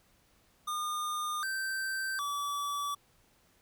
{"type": "tone with pitch steps", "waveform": "square", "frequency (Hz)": [1215, 1557, 1150], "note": ["D#6", "G6", "D6"], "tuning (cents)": [-42, -12, -37], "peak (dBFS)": -33, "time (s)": [0.67, 2.95], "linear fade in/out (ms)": 10, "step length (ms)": 760, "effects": ["pink hiss -67 dBFS RMS until 3.61 s"]}